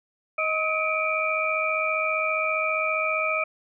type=tone cluster; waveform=sine; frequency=628 / 1271 / 2317 / 2412 Hz; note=D#5 / D#6 / D7 / D7; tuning=+16 / +36 / -24 / +46 cents; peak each=-28 dBFS; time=0.38-3.44 s; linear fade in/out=5 ms; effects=none